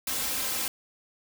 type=noise with comb filter; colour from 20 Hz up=white; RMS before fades=-30 dBFS; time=0.07-0.68 s; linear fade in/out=2 ms; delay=3.8 ms; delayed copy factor=+0.7; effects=none